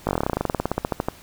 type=slowing click train; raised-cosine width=1 ms; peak=-7 dBFS; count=24; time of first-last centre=0.07-1.085 s; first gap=19 ms; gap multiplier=1.07; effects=pink hiss -47 dBFS RMS until 1.22 s